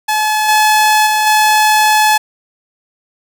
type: tone with level steps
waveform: sawtooth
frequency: 857 Hz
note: A5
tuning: 46 cents flat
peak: -8 / -4 / -7 / -4 dBFS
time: 0.08-2.18 s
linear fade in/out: 10 ms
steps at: 0.48 / 1.06 / 1.26 s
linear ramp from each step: 10 ms
effects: none